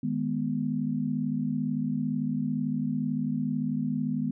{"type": "chord", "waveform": "sine", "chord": "G# minor", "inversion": "second", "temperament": "equal with one note detuned", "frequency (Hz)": [155.56, 209, 246.9], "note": ["D#3", "G#3", "B3"], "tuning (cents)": [0, 11, 0], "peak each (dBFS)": [-32, -31, -29], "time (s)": [0.03, 4.31], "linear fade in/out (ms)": 5, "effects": []}